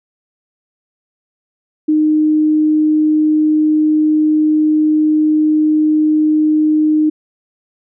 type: tone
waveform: sine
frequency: 307.4 Hz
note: D#4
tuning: 21 cents flat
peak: -9 dBFS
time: 1.88-7.1 s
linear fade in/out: 10 ms
effects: none